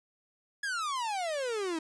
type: exponential sweep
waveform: 45% pulse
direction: down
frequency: 1700 to 311.1 Hz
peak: -31 dBFS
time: 0.63-1.79 s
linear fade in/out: 5 ms
effects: resampled to 22050 Hz